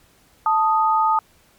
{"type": "tone pair together", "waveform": "sine", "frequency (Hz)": [880, 1244.5], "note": ["A5", "D#6"], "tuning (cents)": [0, 0], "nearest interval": "tritone", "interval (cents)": 600, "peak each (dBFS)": [-17, -18], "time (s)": [0.46, 1.19], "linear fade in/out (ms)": 2, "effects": ["pink hiss -56 dBFS RMS until 1.58 s", "MP3 96 kbps"]}